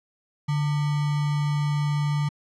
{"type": "tone with sample-and-hold", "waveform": "sine", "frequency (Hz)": 146.83, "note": "D3", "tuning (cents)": 0, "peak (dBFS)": -21, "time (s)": [0.48, 2.29], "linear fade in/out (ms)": 10, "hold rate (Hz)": 1050, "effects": ["low-pass 6000 Hz 12 dB/octave"]}